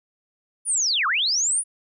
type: linear two-way sweep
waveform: sine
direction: down then up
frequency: 9956 to 1046.5 to 9956 Hz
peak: -19 dBFS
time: 0.65-1.64 s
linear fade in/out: 50 ms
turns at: 1.07 s
effects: none